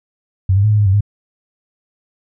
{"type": "tone with pitch steps", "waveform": "sine", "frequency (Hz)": [94.4, 99.7, 107.1, 105.5, 103.7, 95.3, 102.6], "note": ["F#2", "G2", "A2", "G#2", "G#2", "G2", "G#2"], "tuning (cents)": [35, 30, -46, 28, -2, -48, -21], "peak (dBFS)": -9, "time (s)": [0.49, 1.008], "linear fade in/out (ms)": 5, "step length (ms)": 74, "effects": []}